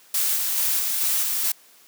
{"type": "noise with tremolo", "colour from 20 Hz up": "blue", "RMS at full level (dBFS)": -22, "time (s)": [0.14, 1.52], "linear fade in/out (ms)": 5, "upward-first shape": "square", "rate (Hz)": 2.3, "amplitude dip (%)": 25, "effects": ["white hiss -53 dBFS RMS until 1.87 s", "high-pass 200 Hz 12 dB/octave"]}